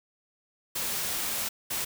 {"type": "noise bursts at uneven times", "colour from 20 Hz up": "white", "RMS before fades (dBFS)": -31, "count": 2, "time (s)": [[0.75, 1.49], [1.7, 1.85]], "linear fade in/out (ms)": 10, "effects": []}